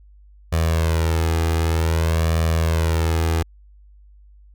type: tone with flanger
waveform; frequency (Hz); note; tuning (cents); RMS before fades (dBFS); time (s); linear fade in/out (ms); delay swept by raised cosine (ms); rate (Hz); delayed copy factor
sawtooth; 81.5; E2; -19; -19; 0.52-3.43; 10; 1.7 to 2.46; 0.53; +0.65
effects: added 50 Hz sine -45 dBFS peak until 4.54 s